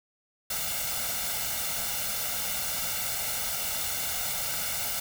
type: noise with comb filter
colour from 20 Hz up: white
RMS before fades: -31 dBFS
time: 0.5-5 s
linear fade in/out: 5 ms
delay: 1.4 ms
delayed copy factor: +0.75
effects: none